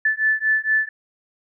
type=beating tone pair; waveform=sine; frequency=1746 / 1750.3 Hz; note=A6 / A6; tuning=-14 / -10 cents; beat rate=4.3 Hz; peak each=-20 dBFS; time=0.05-0.89 s; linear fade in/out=5 ms; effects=none